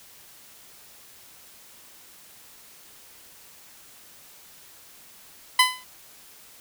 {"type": "tone with exponential decay", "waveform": "15% pulse", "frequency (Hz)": 1010, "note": "B5", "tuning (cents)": 39, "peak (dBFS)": -5, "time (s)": [5.59, 5.84], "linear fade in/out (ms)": 5, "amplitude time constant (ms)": 53, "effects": ["white hiss -50 dBFS RMS until 6.6 s"]}